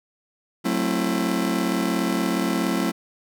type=chord; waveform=40% pulse; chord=F# half-diminished seventh; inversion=none; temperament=just; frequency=185 / 222 / 266.4 / 333 Hz; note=F#3 / A3 / C4 / E4; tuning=0 / +16 / +31 / +18 cents; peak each=-26 dBFS; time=0.64-2.92 s; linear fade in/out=20 ms; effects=none